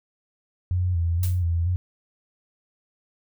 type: tone with vibrato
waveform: sine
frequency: 87.31 Hz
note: F2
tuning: in tune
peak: -20 dBFS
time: 0.71-1.76 s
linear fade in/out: 0 ms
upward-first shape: square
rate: 2.1 Hz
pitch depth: 59 cents each way
type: noise with exponential decay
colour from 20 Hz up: blue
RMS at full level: -30 dBFS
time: 1.23-1.44 s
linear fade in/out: 2 ms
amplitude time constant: 45 ms
effects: none